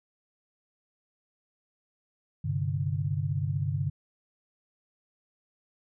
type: chord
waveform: sine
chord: G suspended fourth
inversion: none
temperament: equal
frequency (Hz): 98 / 130.81 / 146.83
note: G2 / C3 / D3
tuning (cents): 0 / 0 / 0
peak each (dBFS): -31 / -32 / -30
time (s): 2.44-3.9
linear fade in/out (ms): 10
effects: none